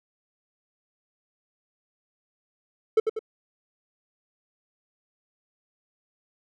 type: tone with echo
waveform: triangle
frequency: 440 Hz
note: A4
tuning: in tune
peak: -13 dBFS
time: 2.97-3 s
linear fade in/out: 5 ms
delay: 96 ms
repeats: 2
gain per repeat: -6 dB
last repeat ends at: 3.192 s
effects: none